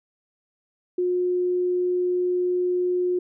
sine tone, 359.7 Hz, F#4, 49 cents flat, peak -20 dBFS, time 0.98-3.19 s, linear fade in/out 5 ms, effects none

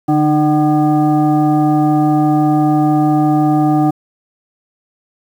sine tone with frequency modulation, 304 Hz, D#4, 40 cents flat, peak -9 dBFS, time 0.08-3.91 s, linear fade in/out 10 ms, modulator 453 Hz, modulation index 1, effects 7-bit

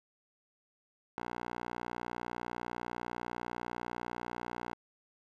10% pulse tone with band-pass filter, 60 Hz, B1, 49 cents flat, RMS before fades -41 dBFS, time 1.18-4.74 s, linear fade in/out 0 ms, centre 940 Hz, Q 1, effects none

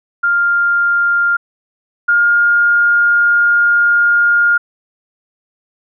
sine tone pair in turn, 1400 / 1415.4 Hz, F6 / F6, +4 / +23 cents, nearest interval unison, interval 19 cents, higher second, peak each -10 / -8 dBFS, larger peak second, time 0.23-1.37 / 2.08-4.58 s, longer second, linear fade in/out 10 ms, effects none

